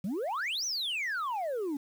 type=exponential two-way sweep; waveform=sine; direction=up then down; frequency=170 to 6200 to 269.7 Hz; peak=-28 dBFS; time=0.04-1.77 s; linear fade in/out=5 ms; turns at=0.65 s; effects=tanh soft clip ceiling -29 dBFS + 9-bit